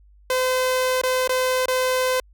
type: tone with dropouts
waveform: sawtooth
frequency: 512 Hz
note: C5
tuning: 38 cents flat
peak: -15 dBFS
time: 0.3-2.2 s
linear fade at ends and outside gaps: 2 ms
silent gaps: 1.015-1.035 / 1.276-1.293 / 1.658-1.682 s
effects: added 50 Hz sine -49 dBFS peak until 2.33 s